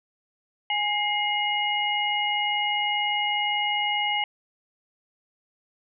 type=tone cluster; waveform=sine; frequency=829 / 2117 / 2892 Hz; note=G#5 / C7 / F#7; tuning=-3 / +20 / -40 cents; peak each=-27 dBFS; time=0.7-4.24 s; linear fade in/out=2 ms; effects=none